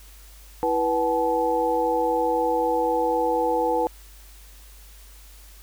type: tone cluster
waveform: sine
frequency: 329.1 / 490.2 / 758 / 862 Hz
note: E4 / B4 / F#5 / A5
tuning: -3 / -13 / +42 / -36 cents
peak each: -28 / -23 / -29 / -24 dBFS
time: 0.63-3.87 s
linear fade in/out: 0 ms
effects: added 50 Hz sine -45 dBFS peak until 5.62 s + white hiss -51 dBFS RMS until 5.62 s